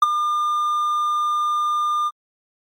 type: tone with ADSR envelope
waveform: triangle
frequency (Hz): 1204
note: D6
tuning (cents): +43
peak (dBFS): -5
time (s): 0.02-2.11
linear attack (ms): 6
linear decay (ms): 22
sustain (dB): -11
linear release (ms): 41
effects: MP3 64 kbps